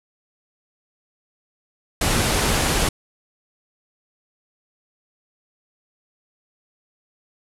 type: low-pass noise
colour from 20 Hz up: pink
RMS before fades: -20 dBFS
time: 2.01-2.89 s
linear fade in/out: 5 ms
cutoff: 12000 Hz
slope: 48 dB/octave
effects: none